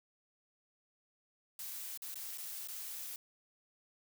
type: noise with dropouts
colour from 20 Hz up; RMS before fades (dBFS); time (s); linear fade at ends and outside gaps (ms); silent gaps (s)
blue; -44; 1.59-3.16; 2; 1.975-2.02 / 2.143-2.156 / 2.376-2.381 / 2.675-2.684
effects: none